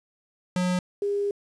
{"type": "tone pair in turn", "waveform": ["square", "sine"], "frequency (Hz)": [181, 404.9], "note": ["F#3", "G#4"], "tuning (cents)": [-38, -44], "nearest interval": "octave + major second", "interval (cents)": 1394, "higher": "second", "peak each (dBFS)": -23, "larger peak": "neither", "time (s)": [[0.56, 0.79], [1.02, 1.31]], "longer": "second", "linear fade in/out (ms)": 2, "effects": ["resampled to 22050 Hz", "9-bit"]}